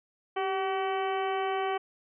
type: harmonic tone with a mistuned harmonic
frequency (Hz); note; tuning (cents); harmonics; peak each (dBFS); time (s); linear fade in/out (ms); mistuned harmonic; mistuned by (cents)
380.8; F#4; +50; 1 / 2 / 3 / 4 / 5 / 6 / 7 / 8; -31 / -31 / -36 / -42 / -43 / -42 / -48 / -44; 0.36-1.78; 10; 1; +39
effects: none